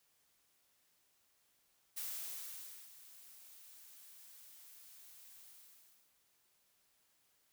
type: noise with ADSR envelope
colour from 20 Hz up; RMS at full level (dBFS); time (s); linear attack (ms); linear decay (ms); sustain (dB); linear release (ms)
blue; -42; 1.96-6.14; 17; 910; -16; 690
effects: white hiss -75 dBFS RMS until 7.52 s